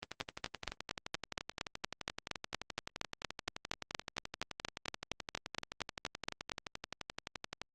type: two click trains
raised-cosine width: 0.2 ms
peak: -22 / -17 dBFS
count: 89 / 28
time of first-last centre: 0.03-7.616 / 0.21-6.518 s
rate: 11.6 / 4.28 Hz
effects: Opus 24 kbps